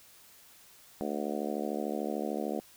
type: harmonic tone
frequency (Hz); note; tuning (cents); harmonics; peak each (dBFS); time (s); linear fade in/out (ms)
73.42; D2; 0; 3 / 4 / 5 / 6 / 7 / 8 / 9 / 10; -37 / -38 / -39 / -40 / -40 / -41 / -42 / -42; 1.01-2.6; 0
effects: white hiss -57 dBFS RMS until 2.76 s